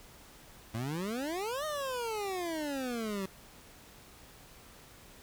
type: exponential two-way sweep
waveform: 25% pulse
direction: up then down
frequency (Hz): 108.3 to 626 to 187.6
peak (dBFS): -30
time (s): 0.74-3.26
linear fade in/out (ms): 5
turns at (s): 1.65
effects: pink hiss -55 dBFS RMS until 5.22 s